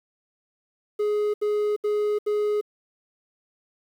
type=tone bursts; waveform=triangle; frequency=418.5 Hz; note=G#4; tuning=13 cents sharp; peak=-19 dBFS; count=4; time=0.99-2.612 s; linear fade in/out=10 ms; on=350 ms; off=74 ms; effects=9-bit